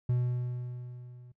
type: tone with level ramp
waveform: triangle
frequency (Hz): 123.3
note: B2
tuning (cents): -2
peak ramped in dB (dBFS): -22 to -47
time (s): 0.09-1.32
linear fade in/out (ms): 5
effects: noise-tail reverb RT60 0.1 s tail -21 dB re dry